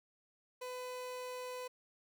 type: tone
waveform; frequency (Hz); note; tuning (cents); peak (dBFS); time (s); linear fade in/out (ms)
30% pulse; 502; B4; +28; -39; 0.61-1.68; 10
effects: none